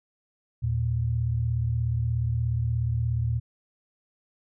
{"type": "tone pair together", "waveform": "sine", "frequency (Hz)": [79.72, 116.54], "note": ["D#2", "A#2"], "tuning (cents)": [43, 0], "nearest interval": "perfect fifth", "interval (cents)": 657, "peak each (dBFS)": [-29, -24], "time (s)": [0.62, 3.4], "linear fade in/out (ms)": 20, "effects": []}